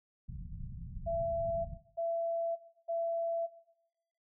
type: low-pass noise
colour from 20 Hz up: pink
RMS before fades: -43 dBFS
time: 0.28-1.78 s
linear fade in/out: 10 ms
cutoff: 190 Hz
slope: 48 dB/octave
type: tone bursts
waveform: sine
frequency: 670 Hz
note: E5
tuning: 28 cents sharp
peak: -31 dBFS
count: 3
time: 1.06-3.47 s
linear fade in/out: 20 ms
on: 590 ms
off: 320 ms
effects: noise-tail reverb RT60 0.9 s tail -18 dB re dry